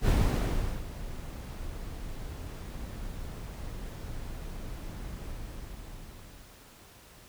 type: noise with ADSR envelope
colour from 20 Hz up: brown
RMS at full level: -22 dBFS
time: 0.01-6.71 s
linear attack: 63 ms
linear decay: 760 ms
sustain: -17 dB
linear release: 1500 ms
effects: pink hiss -54 dBFS RMS until 7.28 s